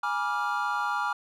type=chord; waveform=triangle; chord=G# diminished seventh; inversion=none; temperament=equal with one note detuned; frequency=830.6 / 966.9 / 1174.7 / 1396.9 Hz; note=G#5 / B5 / D6 / F6; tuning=0 / -37 / 0 / 0 cents; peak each=-30 / -31 / -30 / -29 dBFS; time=0.03-1.13 s; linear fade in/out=5 ms; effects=none